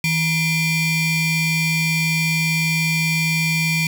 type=ring-modulated tone; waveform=45% pulse; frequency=1108.7 Hz; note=C#6; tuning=in tune; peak=-14 dBFS; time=0.04-3.87 s; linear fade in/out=2 ms; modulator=1270 Hz; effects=none